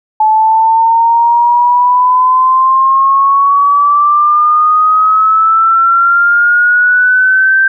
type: exponential sweep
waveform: sine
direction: up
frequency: 862 to 1568 Hz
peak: -5 dBFS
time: 0.2-7.68 s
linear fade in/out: 5 ms
effects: none